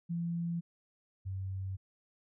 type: tone pair in turn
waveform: sine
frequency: 170 / 95.41 Hz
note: F3 / G2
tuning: -46 / -46 cents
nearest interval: minor seventh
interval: 1000 cents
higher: first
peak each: -32 / -35 dBFS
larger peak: first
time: 0.09-0.61 / 1.25-1.77 s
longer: neither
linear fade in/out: 20 ms
effects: none